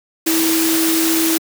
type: tone in noise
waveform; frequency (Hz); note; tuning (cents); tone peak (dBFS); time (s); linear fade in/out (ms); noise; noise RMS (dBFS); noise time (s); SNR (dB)
sine; 325.4; E4; -22; -15; 0.26-1.38; 10; white; -19; 0.26-1.38; +1
effects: high-pass 200 Hz 12 dB/octave